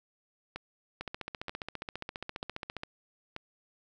two click trains, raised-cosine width 0.3 ms, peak -21 / -22 dBFS, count 28 / 4, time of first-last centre 1.01-2.834 / 0.56-3.364 s, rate 14.8 / 1.07 Hz, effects none

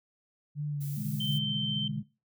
sine tone with vibrato, 145.3 Hz, D3, 18 cents flat, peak -30 dBFS, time 0.55-1.42 s, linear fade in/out 50 ms, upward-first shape sine, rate 2.4 Hz, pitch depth 36 cents each way
violet noise, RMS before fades -45 dBFS, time 0.8-1.39 s, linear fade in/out 20 ms
sine chord, E dominant seventh, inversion second, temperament equal with one note detuned, 123.47 / 146.83 / 161.61 / 207.7 Hz, B2 / D3 / E3 / G#3, 0 / 0 / -34 / 0 cents, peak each -39 / -35 / -41 / -35 dBFS, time 0.96-2.03 s, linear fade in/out 20 ms
sine tone, 3108 Hz, G7, 16 cents flat, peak -31 dBFS, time 1.2-1.88 s, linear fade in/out 5 ms
effects noise-tail reverb RT60 0.3 s tail -19 dB re dry

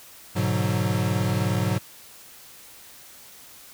square chord, G# half-diminished seventh, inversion none, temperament equal, 103.83 / 123.47 / 146.83 / 185 Hz, G#2 / B2 / D3 / F#3, 0 / 0 / 0 / 0 cents, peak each -26 / -28 / -32 / -28 dBFS, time 0.35-1.79 s, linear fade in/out 20 ms, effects white hiss -47 dBFS RMS until 3.73 s

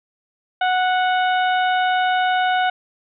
harmonic tone, 737 Hz, F#5, 7 cents flat, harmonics 1 / 2 / 3 / 4 / 5, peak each -17 / -22 / -31 / -30 / -33 dBFS, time 0.61-2.7 s, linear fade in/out 5 ms, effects none

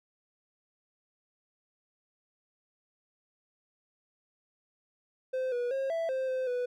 triangle tone with pitch steps, 517 / 485.5 / 538 / 661 / 524 / 517 / 493.5 Hz, C5 / B4 / C5 / E5 / C5 / C5 / B4, -21 / -30 / +48 / +5 / +2 / -21 / -1 cents, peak -27 dBFS, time 5.33-6.66 s, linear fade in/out 10 ms, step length 190 ms, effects none

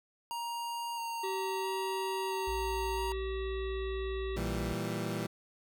square tone with vibrato, 932.3 Hz, A#5, in tune, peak -36 dBFS, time 0.31-3.12 s, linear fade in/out 0 ms, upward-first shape square, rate 0.75 Hz, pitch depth 13 cents each way
harmonic tone, 383.2 Hz, G4, 39 cents flat, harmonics 1 / 3 / 5 / 7 / 9 / 10, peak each -35 / -48 / -48 / -51 / -55 / -52 dBFS, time 1.23-4.37 s, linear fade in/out 10 ms
sine tone, 58.27 Hz, A#1, in tune, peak -37 dBFS, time 2.47-4.74 s, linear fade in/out 10 ms
20% pulse chord, E diminished, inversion second, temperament equal, 116.54 / 164.81 / 196 Hz, Bb2 / E3 / G3, 0 / 0 / 0 cents, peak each -33 dBFS, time 4.36-5.27 s, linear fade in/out 10 ms
effects none

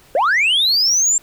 sine linear sweep, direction up, 484 to 7459 Hz, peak -10 dBFS, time 0.15-1.18 s, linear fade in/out 2 ms, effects tanh soft clip ceiling -11 dBFS + pink hiss -49 dBFS RMS until 1.22 s

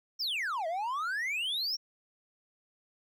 triangle exponential two-way sweep, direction down then up, 5680 to 628 to 5680 Hz, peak -29 dBFS, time 0.19-1.77 s, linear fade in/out 20 ms, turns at 0.67 s, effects none

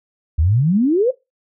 sine exponential sweep, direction up, 71.5 to 541 Hz, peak -12 dBFS, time 0.38-1.11 s, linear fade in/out 10 ms, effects noise-tail reverb RT60 0.2 s tail -18 dB re dry

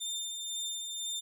25% pulse tone with tremolo, 3604 Hz, A7, 41 cents sharp, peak -30 dBFS, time 0-1.21 s, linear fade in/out 20 ms, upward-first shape sine, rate 2 Hz, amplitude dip 35%, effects none

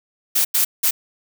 blue noise bursts at uneven times, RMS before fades -17 dBFS, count 3, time 0.35-0.45 / 0.54-0.65 / 0.83-0.91 s, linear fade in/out 10 ms, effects none

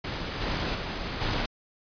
pink noise with level steps, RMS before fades -33 / -29 / -33 / -28 dBFS, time 0.04-1.46 s, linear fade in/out 5 ms, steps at 0.4 / 0.74 / 1.2 s, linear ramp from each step 20 ms, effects resampled to 11025 Hz

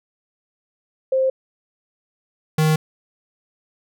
sine / square tone pair in turn, 526 / 156 Hz, C5 / D#3, +9 / +5 cents, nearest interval octave + major sixth, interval 2104 cents, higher first, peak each -15 dBFS, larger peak neither, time 1.12-1.3 / 2.58-2.76 s, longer neither, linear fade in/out 5 ms, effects none

